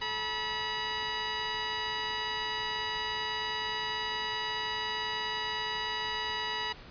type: tone pair together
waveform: 10% pulse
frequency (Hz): 432 / 969.8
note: A4 / B5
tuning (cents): -32 / -32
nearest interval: octave + major second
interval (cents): 1400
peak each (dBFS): -31 / -23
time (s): 0.01-6.73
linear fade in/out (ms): 10
effects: pink hiss -50 dBFS RMS until 6.9 s + resampled to 11025 Hz